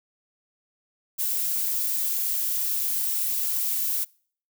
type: noise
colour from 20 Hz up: violet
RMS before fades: -26 dBFS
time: 1.18-4.05 s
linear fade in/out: 20 ms
effects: noise-tail reverb RT60 0.5 s tail -25 dB re dry

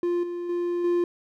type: tone with level steps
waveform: triangle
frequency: 349.2 Hz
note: F4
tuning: in tune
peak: -20 / -27 / -22 / -18 dBFS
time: 0.03-1.04 s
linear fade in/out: 2 ms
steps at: 0.23 / 0.49 / 0.84 s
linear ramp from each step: 5 ms
effects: none

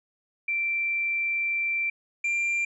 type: tone pair in turn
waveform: sine / triangle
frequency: 2349 / 2375 Hz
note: D7 / D7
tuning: 0 / +19 cents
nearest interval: unison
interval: 19 cents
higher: second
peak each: -24 / -22 dBFS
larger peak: second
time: 0.48-1.9 / 2.24-2.65 s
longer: first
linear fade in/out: 5 ms
effects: resampled to 22050 Hz

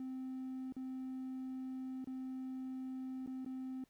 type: tone with dropouts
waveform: triangle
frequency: 260 Hz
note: C4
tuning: 11 cents flat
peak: -38 dBFS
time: 0-3.84 s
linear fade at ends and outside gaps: 2 ms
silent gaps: 0.724-0.765 / 2.044-2.072 / 3.263-3.274 / 3.448-3.461 s
effects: tanh soft clip ceiling -35 dBFS + pink hiss -75 dBFS RMS until 3.89 s

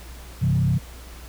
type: tone with frequency modulation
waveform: sine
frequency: 132.8 Hz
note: C3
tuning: 26 cents sharp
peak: -17 dBFS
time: 0.41-0.79 s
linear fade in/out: 20 ms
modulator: 33.4 Hz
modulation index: 1.2
effects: added 60 Hz sine -39 dBFS peak until 1.28 s + pink hiss -45 dBFS RMS until 1.28 s

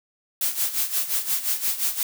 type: noise with tremolo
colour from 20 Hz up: blue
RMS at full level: -22 dBFS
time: 0.41-2.03 s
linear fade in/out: 2 ms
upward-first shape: sine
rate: 5.7 Hz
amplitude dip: 75%
effects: none

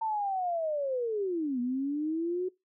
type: linear two-way sweep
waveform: sine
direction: down then up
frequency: 903 to 239.6 to 373 Hz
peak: -28 dBFS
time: 0.01-2.49 s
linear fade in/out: 10 ms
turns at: 1.6 s
effects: noise-tail reverb RT60 0.2 s tail -22 dB re dry

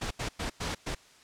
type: noise bursts at uneven times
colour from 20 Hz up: pink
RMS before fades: -33 dBFS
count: 5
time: 0.01-0.11 / 0.19-0.29 / 0.39-0.5 / 0.6-0.75 / 0.86-0.95 s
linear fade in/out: 10 ms
effects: white hiss -57 dBFS RMS until 1.23 s + low-pass 7000 Hz 12 dB/octave

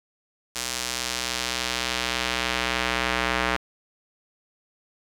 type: tone with band-pass filter sweep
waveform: square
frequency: 61.74 Hz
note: B1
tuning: in tune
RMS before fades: -27 dBFS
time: 0.55-3.57 s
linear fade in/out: 10 ms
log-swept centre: 6800 to 1800 Hz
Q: 0.89
effects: none

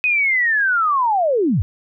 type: linear sweep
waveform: sine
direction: down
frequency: 2532 to 70.6 Hz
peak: -14 dBFS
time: 0.04-1.62 s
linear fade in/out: 0 ms
effects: none

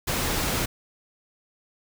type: noise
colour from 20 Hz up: pink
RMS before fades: -26 dBFS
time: 0.07-0.66 s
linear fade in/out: 10 ms
effects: none

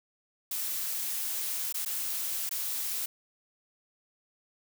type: noise with dropouts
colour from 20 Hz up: blue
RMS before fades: -33 dBFS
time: 0.51-3.06 s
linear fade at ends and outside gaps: 5 ms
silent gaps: 1.726-1.742 / 1.85-1.859 / 2.493-2.51 s
effects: none

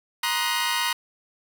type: chord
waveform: 15% pulse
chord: C half-diminished seventh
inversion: third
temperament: equal with one note detuned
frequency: 947.5 / 1046.5 / 1244.5 / 1480 Hz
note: Bb5 / C6 / Eb6 / Gb6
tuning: +28 / 0 / 0 / 0 cents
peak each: -19 / -23 / -25 / -24 dBFS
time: 0.23-0.93 s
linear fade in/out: 5 ms
effects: none

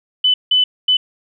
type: tone bursts at uneven times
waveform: sine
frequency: 3001 Hz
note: F#7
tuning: 24 cents sharp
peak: -10 dBFS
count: 3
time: 0.24-0.34 / 0.51-0.64 / 0.88-0.97 s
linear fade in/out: 5 ms
effects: none

